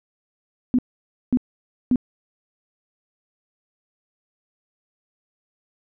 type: tone bursts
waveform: sine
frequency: 250 Hz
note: B3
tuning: 21 cents sharp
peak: -14 dBFS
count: 3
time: 0.74-1.958 s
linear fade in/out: 0 ms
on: 46 ms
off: 540 ms
effects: none